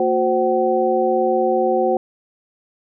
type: tone cluster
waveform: sine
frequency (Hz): 228.3 / 363.5 / 522 / 758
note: A#3 / F#4 / C5 / F#5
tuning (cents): -36 / -31 / -4 / +42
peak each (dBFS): -26 / -19 / -19 / -20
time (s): 0-1.97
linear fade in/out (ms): 2
effects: none